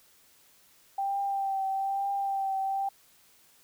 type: tone with vibrato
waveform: sine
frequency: 784 Hz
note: G5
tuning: in tune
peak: -27 dBFS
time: 0.98-2.89 s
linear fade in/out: 5 ms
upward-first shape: triangle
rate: 1.1 Hz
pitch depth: 29 cents each way
effects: white hiss -61 dBFS RMS until 3.63 s